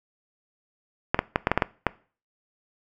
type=clicks; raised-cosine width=0.5 ms; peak=-4 dBFS; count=8; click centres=1.145 / 1.191 / 1.359 / 1.471 / 1.516 / 1.576 / 1.622 / 1.867 s; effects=noise-tail reverb RT60 0.4 s tail -21 dB re dry